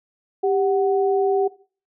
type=tone pair together; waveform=sine; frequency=394 / 743.8 Hz; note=G4 / F#5; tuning=+9 / +9 cents; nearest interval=major seventh; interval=1100 cents; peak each=-18 / -23 dBFS; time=0.43-1.48 s; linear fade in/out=10 ms; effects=noise-tail reverb RT60 0.4 s tail -18 dB re dry